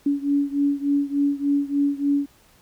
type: beating tone pair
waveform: sine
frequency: 282.7 / 286.1 Hz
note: C#4 / D4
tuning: +34 / -45 cents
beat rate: 3.4 Hz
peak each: -21 / -23 dBFS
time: 0.06-2.26 s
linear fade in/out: 5 ms
effects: pink hiss -56 dBFS RMS until 2.61 s